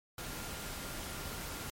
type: tone in noise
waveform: sine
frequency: 1399 Hz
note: F6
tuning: 3 cents sharp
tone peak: -53 dBFS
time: 0.18-1.7 s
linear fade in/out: 2 ms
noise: pink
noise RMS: -42 dBFS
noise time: 0.18-1.7 s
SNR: -14 dB
effects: MP3 64 kbps